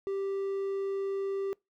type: tone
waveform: triangle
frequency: 392 Hz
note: G4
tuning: in tune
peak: -28 dBFS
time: 0.07-1.53 s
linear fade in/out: 0 ms
effects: noise-tail reverb RT60 0.2 s tail -25 dB re dry